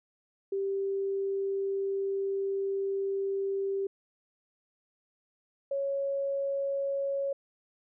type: tone pair in turn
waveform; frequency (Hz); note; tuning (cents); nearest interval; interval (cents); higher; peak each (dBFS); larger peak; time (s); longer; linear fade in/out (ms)
sine; 392 / 553.6; G4 / C#5; 0 / -2; tritone; 598; second; -28 / -28; neither; 0.52-3.87 / 5.71-7.33; first; 5
effects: none